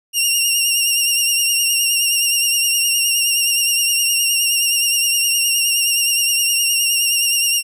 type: tone with vibrato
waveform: 15% pulse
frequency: 2794 Hz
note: F7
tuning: in tune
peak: -7 dBFS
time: 0.13-7.63 s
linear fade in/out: 50 ms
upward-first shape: triangle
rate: 9.6 Hz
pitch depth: 48 cents each way
effects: none